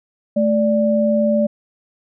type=tone pair together; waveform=sine; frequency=218.3 / 586 Hz; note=A3 / D5; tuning=-13 / -4 cents; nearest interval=octave + perfect fourth; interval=1709 cents; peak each=-16 dBFS; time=0.36-1.47 s; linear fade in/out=10 ms; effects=none